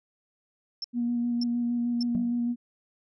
sine tone bursts, 5360 Hz, E8, 28 cents sharp, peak -30 dBFS, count 3, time 0.82-2.029 s, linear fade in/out 2 ms, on 23 ms, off 570 ms
sine tone with vibrato, 239 Hz, A#3, 43 cents sharp, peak -24 dBFS, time 0.93-2.56 s, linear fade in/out 50 ms, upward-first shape square, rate 6.5 Hz, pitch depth 12 cents each way
sine tone with exponential decay, 188.2 Hz, F#3, 30 cents sharp, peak -24 dBFS, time 2.15-2.43 s, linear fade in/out 0 ms, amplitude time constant 60 ms
effects tanh soft clip ceiling -18 dBFS

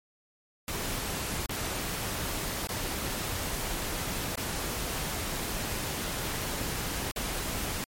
pink noise with dropouts, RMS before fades -33 dBFS, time 0.68-7.84 s, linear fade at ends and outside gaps 1 ms, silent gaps 1.46-1.493 / 2.672-2.69 / 4.356-4.375 / 7.114-7.161 s, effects MP3 64 kbps

